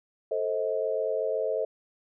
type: chord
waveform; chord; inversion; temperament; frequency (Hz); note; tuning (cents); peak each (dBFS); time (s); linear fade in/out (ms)
sine; A diminished; none; just; 440 / 528 / 633.6; A4 / C5 / Eb5; 0 / +16 / +31; -30; 0.31-1.65; 5
effects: none